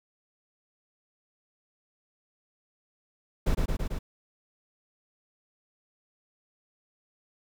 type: noise with echo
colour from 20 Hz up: brown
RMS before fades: -24 dBFS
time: 3.46-3.55 s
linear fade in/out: 10 ms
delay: 110 ms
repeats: 4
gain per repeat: -2 dB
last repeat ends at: 3.99 s
effects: none